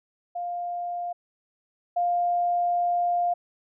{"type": "tone pair in turn", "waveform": "sine", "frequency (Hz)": [702, 702], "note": ["F5", "F5"], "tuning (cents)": [9, 9], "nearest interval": "unison", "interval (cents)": 0, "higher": "neither", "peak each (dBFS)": [-28, -21], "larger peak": "second", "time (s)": [[0.35, 1.13], [1.96, 3.34]], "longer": "second", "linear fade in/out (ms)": 10, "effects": []}